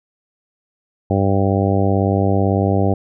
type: harmonic tone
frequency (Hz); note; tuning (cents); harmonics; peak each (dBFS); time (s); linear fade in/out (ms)
98; G2; 0; 1 / 2 / 3 / 4 / 5 / 6 / 7 / 8; -17 / -20 / -22 / -23 / -24 / -25 / -25 / -26; 1.1-2.94; 5
effects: none